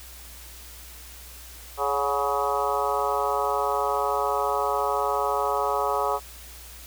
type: harmonic tone with a mistuned harmonic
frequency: 140 Hz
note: C#3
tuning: 18 cents sharp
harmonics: 3 / 4 / 5 / 6 / 7 / 8 / 9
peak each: -30 / -30 / -30 / -30 / -30 / -30 / -30 dBFS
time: 1.77-6.2 s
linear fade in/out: 50 ms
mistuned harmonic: 5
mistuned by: +63 cents
effects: added 60 Hz sine -45 dBFS peak until 6.86 s + white hiss -45 dBFS RMS until 6.86 s